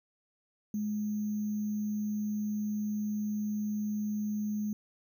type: tone with sample-and-hold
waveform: sine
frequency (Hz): 210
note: G#3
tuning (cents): +19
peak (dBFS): -30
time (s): 0.74-4.73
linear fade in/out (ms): 2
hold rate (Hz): 6300
effects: none